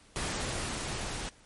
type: noise with level ramp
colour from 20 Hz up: pink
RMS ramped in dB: -33 to -37 dBFS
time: 0.16-1.29 s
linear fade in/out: 0 ms
effects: pink hiss -59 dBFS RMS until 1.45 s + MP3 48 kbps